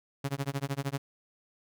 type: tone with tremolo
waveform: sawtooth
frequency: 138.9 Hz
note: C#3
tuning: 4 cents sharp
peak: -24 dBFS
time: 0.24-0.98 s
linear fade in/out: 5 ms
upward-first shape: sine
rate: 13 Hz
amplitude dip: 100%
effects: none